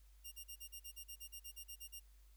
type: tone bursts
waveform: 5% pulse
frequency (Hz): 2815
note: F7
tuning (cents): +13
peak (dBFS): -39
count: 15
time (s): 0.24-2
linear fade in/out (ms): 20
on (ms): 80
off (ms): 40
effects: added 50 Hz sine -61 dBFS peak until 2.36 s + white hiss -75 dBFS RMS until 2.36 s